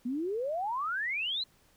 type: exponential sweep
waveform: sine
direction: up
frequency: 233.1 to 4172 Hz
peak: -30 dBFS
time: 0.05-1.44 s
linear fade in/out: 10 ms
effects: pink hiss -65 dBFS RMS until 1.76 s

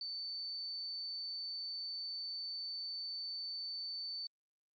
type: tone with amplitude modulation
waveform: sine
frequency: 4530 Hz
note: C#8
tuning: 37 cents sharp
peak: -38 dBFS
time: 0.01-4.27 s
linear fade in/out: 2 ms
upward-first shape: sine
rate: 174 Hz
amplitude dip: 35%
effects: Opus 48 kbps

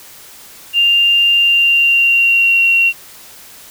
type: tone with pitch glide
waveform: sine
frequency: 2794 to 2743 Hz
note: F7 to F7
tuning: 0 to -32 cents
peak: -8 dBFS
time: 0.73-2.93 s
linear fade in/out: 50 ms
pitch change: -32 cents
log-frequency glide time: 1.32-2.66 s
effects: white hiss -38 dBFS RMS until 3.7 s

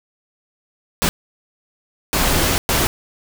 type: noise bursts at uneven times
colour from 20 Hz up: pink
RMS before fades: -17 dBFS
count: 3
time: 1.02-1.09 / 2.13-2.58 / 2.69-2.87 s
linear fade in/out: 0 ms
effects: none

